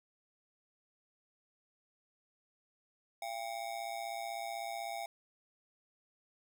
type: ring-modulated tone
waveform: square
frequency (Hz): 740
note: F#5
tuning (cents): 0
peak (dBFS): -36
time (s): 3.22-5.06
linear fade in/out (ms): 2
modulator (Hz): 58
effects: none